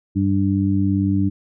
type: harmonic tone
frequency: 97.7 Hz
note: G2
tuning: 5 cents flat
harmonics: 1 / 2 / 3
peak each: -20 / -20 / -20 dBFS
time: 0.15-1.3 s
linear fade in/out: 20 ms
effects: none